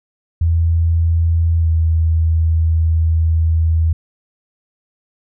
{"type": "tone with pitch glide", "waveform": "sine", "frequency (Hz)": [83, 81.15], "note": ["E2", "E2"], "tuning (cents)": [12, -27], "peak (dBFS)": -11, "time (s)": [0.41, 3.93], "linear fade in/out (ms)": 5, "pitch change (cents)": -39, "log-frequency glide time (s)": [1.59, 1.68], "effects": []}